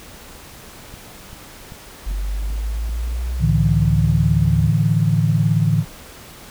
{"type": "click train", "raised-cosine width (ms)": 5, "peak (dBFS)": -25, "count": 6, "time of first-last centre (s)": [0.94, 2.893], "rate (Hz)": 2.56}
{"type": "linear sweep", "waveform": "sine", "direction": "up", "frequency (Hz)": [46.25, 77.78], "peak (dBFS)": -20, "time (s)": [2.06, 4.7], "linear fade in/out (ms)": 10}
{"type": "chord", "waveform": "sine", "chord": "A suspended fourth", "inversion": "none", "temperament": "just", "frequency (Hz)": [110, 146.67, 165], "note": ["A2", "D3", "E3"], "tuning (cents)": [0, -2, 2], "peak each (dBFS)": -18, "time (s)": [3.39, 5.85], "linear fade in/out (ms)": 50}
{"effects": ["pink hiss -40 dBFS RMS until 6.5 s"]}